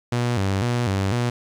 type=tone with vibrato; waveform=sawtooth; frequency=108.4 Hz; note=A2; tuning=25 cents flat; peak=-16 dBFS; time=0.12-1.3 s; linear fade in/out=5 ms; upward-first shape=square; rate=2 Hz; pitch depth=190 cents each way; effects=low-pass 8000 Hz 12 dB/octave + 9-bit